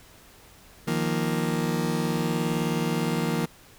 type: chord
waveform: 30% pulse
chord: Eb suspended second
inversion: none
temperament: just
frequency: 155.56 / 175.01 / 233.3 Hz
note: Eb3 / F3 / Bb3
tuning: 0 / +4 / +2 cents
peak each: -26 dBFS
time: 0.87-3.46 s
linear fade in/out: 10 ms
effects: pink hiss -52 dBFS RMS until 3.78 s